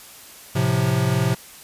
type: chord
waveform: square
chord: F major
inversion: first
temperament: equal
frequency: 110 / 130.81 / 174.61 Hz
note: A2 / C3 / F3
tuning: 0 / 0 / 0 cents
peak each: -24 / -21 / -25 dBFS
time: 0.55-1.35 s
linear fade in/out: 10 ms
effects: white hiss -43 dBFS RMS until 1.63 s + resampled to 32000 Hz